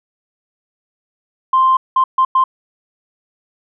sine tone bursts at uneven times, 1046.5 Hz, C6, in tune, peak -8 dBFS, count 4, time 1.53-1.77 / 1.96-2.04 / 2.18-2.25 / 2.35-2.44 s, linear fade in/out 5 ms, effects tanh soft clip ceiling -4 dBFS

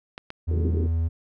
clicks, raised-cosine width 0.3 ms, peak -19 dBFS, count 2, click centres 0.179 / 0.304 s
triangle tone, 82.2 Hz, E2, 4 cents flat, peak -19 dBFS, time 0.47-1.09 s, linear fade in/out 20 ms
white band-pass noise, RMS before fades -31 dBFS, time 0.51-0.87 s, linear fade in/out 5 ms, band 110 to 440 Hz, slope 96 dB/octave
effects none

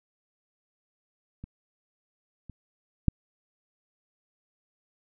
clicks, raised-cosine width 5 ms, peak -27 / -30 / -8 dBFS, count 3, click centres 1.44 / 2.497 / 3.083 s, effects none

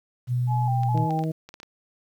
sine tone with pitch glide, 123.47 to 121.21 Hz, B2 to B2, 0 to -32 cents, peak -21 dBFS, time 0.27-1.07 s, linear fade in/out 50 ms, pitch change -32 cents, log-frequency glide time 0.67-0.92 s
sine tone with vibrato, 820 Hz, G#5, 22 cents flat, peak -26 dBFS, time 0.47-1.25 s, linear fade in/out 50 ms, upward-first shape square, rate 2.4 Hz, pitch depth 60 cents each way
clicks, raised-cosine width 0.2 ms, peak -25 dBFS, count 9, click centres 0.834 / 0.976 / 1.107 / 1.191 / 1.238 / 1.49 / 1.541 / 1.601 / 1.631 s
harmonic tone, 159.1 Hz, D#3, 39 cents sharp, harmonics 1 / 2 / 3 / 4, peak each -25 / -31 / -35 / -37 dBFS, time 0.94-1.32 s, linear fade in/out 10 ms
effects 9-bit

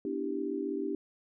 sine chord, E minor seventh, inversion second, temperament equal, 246.9 / 293.7 / 329.6 / 392 Hz, B3 / D4 / E4 / G4, 0 / 0 / 0 / 0 cents, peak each -40 / -35 / -39 / -35 dBFS, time 0.05-0.95 s, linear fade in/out 2 ms, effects none

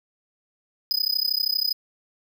square tone with amplitude modulation, 4997 Hz, D#8, 7 cents sharp, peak -18 dBFS, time 0.91-1.73 s, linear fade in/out 0 ms, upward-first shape sine, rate 32.6 Hz, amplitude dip 100%, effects none

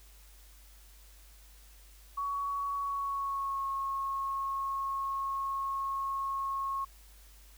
sine tone with pitch glide, 1122 to 1090.7 Hz, C#6 to C#6, +21 to -28 cents, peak -31 dBFS, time 2.17-6.85 s, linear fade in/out 10 ms, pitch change -49 cents, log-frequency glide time 2.78-3.67 s, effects added 50 Hz sine -54 dBFS peak until 7.57 s + white hiss -60 dBFS RMS until 7.57 s

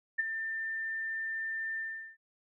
sine tone with ADSR envelope, 1792 Hz, A6, 31 cents sharp, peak -24 dBFS, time 0.18-2.17 s, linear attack 16 ms, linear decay 19 ms, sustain -9 dB, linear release 390 ms, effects none

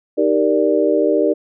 sine chord, Eb major seventh, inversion none, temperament equal, 311.1 / 392 / 466.2 / 587.3 Hz, Eb4 / G4 / Bb4 / D5, 0 / 0 / 0 / 0 cents, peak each -18 dBFS, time 0.17-1.34 s, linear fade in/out 20 ms, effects none

